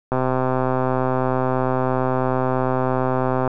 click train, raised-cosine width 1 ms, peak -7 dBFS, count 434, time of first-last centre 0.12-3.477 s, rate 129 Hz, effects none

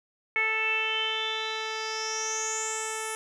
10% pulse tone with low-pass filter sweep, 440 Hz, A4, in tune, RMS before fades -30 dBFS, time 0.36-3.15 s, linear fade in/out 0 ms, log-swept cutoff 2200 to 9500 Hz, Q 8.6, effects none

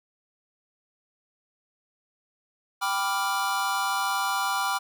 square chord, G dominant seventh, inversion none, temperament equal, 784 / 987.8 / 1174.7 / 1396.9 Hz, G5 / B5 / D6 / F6, 0 / 0 / 0 / 0 cents, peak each -31 dBFS, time 2.81-4.79 s, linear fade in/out 20 ms, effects none

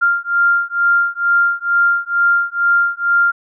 sine beating tone pair, 1394 / 1396.2 Hz, F6 / F6, -4 / -1 cents, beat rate 2.2 Hz, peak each -15 dBFS, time 0.01-3.32 s, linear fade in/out 20 ms, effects none

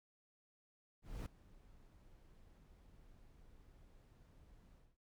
brown noise with ADSR envelope, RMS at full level -42 dBFS, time 1.02-4.97 s, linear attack 240 ms, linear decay 5 ms, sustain -21 dB, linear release 210 ms, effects none

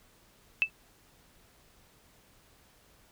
sine tone with exponential decay, 2637 Hz, E7, in tune, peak -17 dBFS, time 0.62-0.7 s, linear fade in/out 0 ms, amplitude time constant 16 ms, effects pink hiss -62 dBFS RMS until 3.11 s

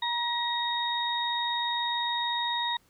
sine tone cluster, 950 / 1903 / 3737 Hz, A#5 / A#6 / A#7, +33 / +35 / +4 cents, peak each -30 / -35 / -30 dBFS, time 0.02-2.77 s, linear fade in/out 5 ms, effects pink hiss -65 dBFS RMS until 2.89 s

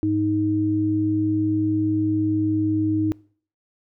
sine tone pair together, 104.52 / 313.2 Hz, G#2 / D#4, +12 / +11 cents, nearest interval octave + perfect fifth, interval 1899 cents, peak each -26 / -19 dBFS, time 0.03-3.12 s, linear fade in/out 0 ms, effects noise-tail reverb RT60 0.5 s tail -24 dB re dry

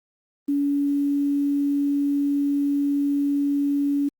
sine tone with quantisation, 284.2 Hz, C#4, 43 cents sharp, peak -19 dBFS, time 0.48-4.09 s, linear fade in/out 10 ms, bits 8, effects Opus 32 kbps

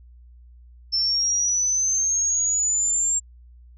sine linear sweep, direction up, 5320 to 7459 Hz, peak -19 dBFS, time 0.92-3.2 s, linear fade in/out 20 ms, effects added 60 Hz sine -45 dBFS peak until 3.77 s

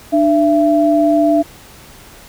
sine tone pair together, 298.9 / 671 Hz, D4 / E5, +31 / +31 cents, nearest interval octave + major second, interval 1400 cents, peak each -12 / -12 dBFS, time 0.12-1.43 s, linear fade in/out 20 ms, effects pink hiss -40 dBFS RMS until 2.28 s

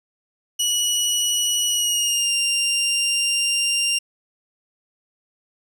20% pulse tone with pitch glide, 2928 to 2788 Hz, F#7 to F7, -19 to -4 cents, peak -13 dBFS, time 0.59-3.99 s, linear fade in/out 10 ms, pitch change -85 cents, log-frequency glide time 1.71-2.34 s, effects none

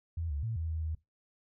sine tone with pitch steps, 83 / 72 / 113.1 / 81.3 / 80 / 79.1 Hz, E2 / D2 / A2 / E2 / D#2 / D#2, +12 / -34 / +48 / -23 / +49 / +29 cents, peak -32 dBFS, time 0.17-0.95 s, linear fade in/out 5 ms, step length 130 ms, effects noise-tail reverb RT60 0.2 s tail -20 dB re dry

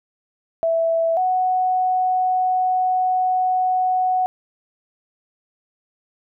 sine tone pair in turn, 659.3 / 740 Hz, E5 / F#5, 0 / 0 cents, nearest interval major second, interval 200 cents, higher second, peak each -16 dBFS, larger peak neither, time 0.63-1.17 / 1.17-4.26 s, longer second, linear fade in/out 0 ms, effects none

